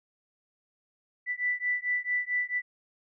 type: beating tone pair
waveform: sine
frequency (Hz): 1975.5 / 1980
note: B6 / B6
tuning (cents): 0 / +4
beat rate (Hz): 4.5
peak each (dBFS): -30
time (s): 1.26-2.62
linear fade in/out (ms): 50
effects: none